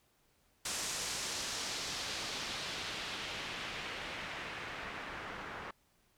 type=noise with low-pass filter sweep; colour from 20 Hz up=white; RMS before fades=-41 dBFS; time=0.65-5.71 s; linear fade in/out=5 ms; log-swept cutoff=7700 to 1500 Hz; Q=1.2; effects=pink hiss -72 dBFS RMS until 6.17 s